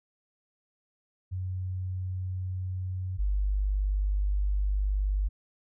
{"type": "tone pair in turn", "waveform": "sine", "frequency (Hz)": [92.5, 49.6], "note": ["F#2", "G1"], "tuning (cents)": [0, 21], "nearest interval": "major seventh", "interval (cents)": 1079, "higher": "first", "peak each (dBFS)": [-30, -24], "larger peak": "second", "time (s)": [[1.31, 3.18], [3.18, 5.29]], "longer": "second", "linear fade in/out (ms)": 20, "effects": []}